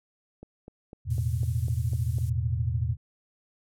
click train, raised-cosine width 2 ms, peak -30 dBFS, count 8, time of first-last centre 0.43-2.184 s, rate 3.99 Hz
sine chord, E suspended fourth, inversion none, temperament equal, 82.41 / 110 / 123.47 Hz, E2 / A2 / B2, 0 / 0 / 0 cents, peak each -29 dBFS, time 1.05-2.97 s, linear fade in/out 50 ms
violet noise, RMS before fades -45 dBFS, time 1.1-2.3 s, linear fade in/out 5 ms
effects low-pass 11000 Hz 12 dB/octave

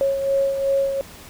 sine beating tone pair, 548 / 550.7 Hz, C#5 / C#5, -20 / -11 cents, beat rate 2.7 Hz, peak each -18 / -27 dBFS, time 0.01-1.01 s, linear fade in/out 0 ms, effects pink hiss -42 dBFS RMS until 1.29 s

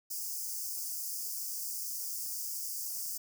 white high-pass noise, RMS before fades -38 dBFS, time 0.1-3.18 s, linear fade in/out 10 ms, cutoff 4800 Hz, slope 96 dB/octave, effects none

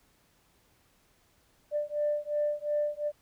sine beating tone pair, 591 / 593.8 Hz, D5 / D5, +11 / +19 cents, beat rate 2.8 Hz, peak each -30 dBFS, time 1.71-3.12 s, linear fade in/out 50 ms, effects tanh soft clip ceiling -20 dBFS + pink hiss -67 dBFS RMS until 3.21 s

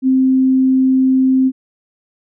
sine tone, 261.6 Hz, C4, in tune, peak -9 dBFS, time 0.02-1.52 s, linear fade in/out 50 ms, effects none

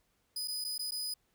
sawtooth tone with dropouts, 4983 Hz, D#8, 2 cents sharp, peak -32 dBFS, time 0.36-1.14 s, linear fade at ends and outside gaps 5 ms, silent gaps 0.476-0.481 / 0.643-0.647 / 0.78-0.792 / 0.909-0.919 s, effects pink hiss -75 dBFS RMS until 1.34 s

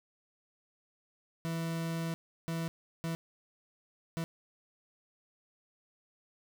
40% pulse tone bursts at uneven times, 164.81 Hz, E3, in tune, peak -32 dBFS, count 4, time 1.45-2.14 / 2.48-2.68 / 3.04-3.15 / 4.17-4.24 s, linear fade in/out 0 ms, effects 10-bit

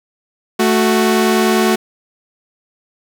sawtooth tone pair together, 220 / 370 Hz, A3 / F#4, 0 / 0 cents, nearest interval major sixth, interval 900 cents, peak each -10 dBFS, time 0.59-1.76 s, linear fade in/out 10 ms, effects none

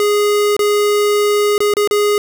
square tone with dropouts, 414.1 Hz, G#4, 5 cents flat, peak -12 dBFS, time 0-2.18 s, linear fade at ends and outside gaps 1 ms, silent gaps 0.566-0.592 / 1.58-1.604 / 1.738-1.768 / 1.875-1.91 s, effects none

